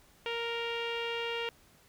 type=tone with low-pass filter; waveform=sawtooth; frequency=466.2 Hz; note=A#4; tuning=in tune; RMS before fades=-35 dBFS; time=0.26-1.49 s; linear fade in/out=0 ms; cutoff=2900 Hz; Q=4.4; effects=pink hiss -62 dBFS RMS until 1.88 s